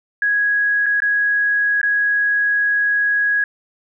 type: tone with dropouts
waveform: sine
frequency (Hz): 1661.2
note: G#6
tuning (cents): 0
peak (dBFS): -14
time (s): 0.22-3.44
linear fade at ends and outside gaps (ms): 2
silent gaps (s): 0.86-0.864 / 1.003-1.02 / 1.815-1.83
effects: none